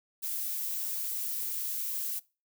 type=noise; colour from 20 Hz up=violet; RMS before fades=-34 dBFS; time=0.22-2.2 s; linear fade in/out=20 ms; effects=noise-tail reverb RT60 0.3 s tail -22 dB re dry